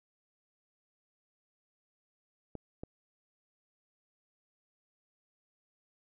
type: clicks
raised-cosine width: 2 ms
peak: -27 dBFS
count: 2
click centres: 2.553 / 2.835 s
effects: none